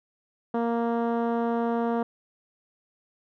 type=tone with low-pass filter; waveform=10% pulse; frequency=233.1 Hz; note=A#3; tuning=in tune; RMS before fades=-26 dBFS; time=0.54-2.03 s; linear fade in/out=5 ms; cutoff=780 Hz; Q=0.57; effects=none